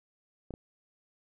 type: clicks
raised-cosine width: 2 ms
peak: -27 dBFS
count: 2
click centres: 0.507 / 0.539 s
effects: none